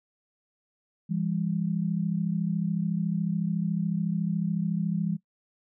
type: tone pair together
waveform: sine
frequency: 167.7 / 201.6 Hz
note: E3 / G3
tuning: +30 / +49 cents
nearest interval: minor third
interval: 319 cents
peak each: -27 / -29 dBFS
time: 1.09-5.17 s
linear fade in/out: 20 ms
effects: noise-tail reverb RT60 0.1 s tail -18 dB re dry